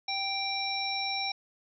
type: harmonic tone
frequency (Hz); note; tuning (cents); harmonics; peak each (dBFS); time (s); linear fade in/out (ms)
784; G5; 0; 1 / 3 / 5 / 7; -35 / -35 / -35 / -35; 0.08-1.32; 5
effects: none